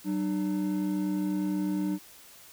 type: tone pair together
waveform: triangle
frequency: 190 / 301.6 Hz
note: F#3 / D4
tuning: +46 / +46 cents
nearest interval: minor sixth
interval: 800 cents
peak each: -28 / -27 dBFS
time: 0.04-1.99 s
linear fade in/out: 50 ms
effects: white hiss -52 dBFS RMS until 2.52 s